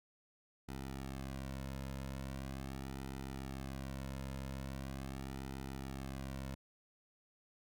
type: tone with flanger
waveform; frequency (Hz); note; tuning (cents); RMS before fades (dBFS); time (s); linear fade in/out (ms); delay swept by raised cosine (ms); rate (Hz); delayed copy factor
sawtooth; 67; C2; +42; -44; 0.68-6.55; 10; 1.8 to 2.61; 0.41; -0.95
effects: none